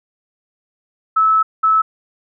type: tone bursts at uneven times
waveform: sine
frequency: 1303 Hz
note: E6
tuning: 20 cents flat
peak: -10 dBFS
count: 2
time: 1.16-1.43 / 1.63-1.82 s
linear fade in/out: 10 ms
effects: none